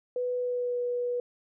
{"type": "tone with pitch glide", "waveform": "sine", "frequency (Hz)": [495.3, 487.9], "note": ["B4", "B4"], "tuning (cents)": [5, -21], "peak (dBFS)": -27, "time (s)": [0.16, 1.2], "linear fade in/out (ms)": 2, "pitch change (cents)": -26, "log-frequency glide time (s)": [0.37, 0.79], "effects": []}